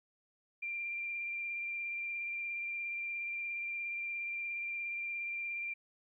sine tone with vibrato, 2377 Hz, D7, 20 cents sharp, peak -36 dBFS, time 0.62-5.74 s, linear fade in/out 10 ms, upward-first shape sine, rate 17 Hz, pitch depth 15 cents each way, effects 13-bit

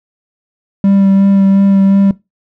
triangle tone with vibrato, 196 Hz, G3, in tune, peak -4 dBFS, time 0.84-2.11 s, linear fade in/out 2 ms, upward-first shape sine, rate 2.8 Hz, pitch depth 14 cents each way, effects noise-tail reverb RT60 0.2 s tail -19 dB re dry

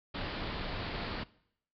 pink low-pass noise, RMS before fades -38 dBFS, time 0.14-1.24 s, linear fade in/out 10 ms, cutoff 4800 Hz, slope 96 dB/octave, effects noise-tail reverb RT60 0.7 s tail -21 dB re dry

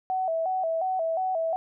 sine tone with vibrato, 700 Hz, F5, 4 cents sharp, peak -24 dBFS, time 0.1-1.56 s, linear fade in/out 0 ms, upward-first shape square, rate 2.8 Hz, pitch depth 120 cents each way, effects none

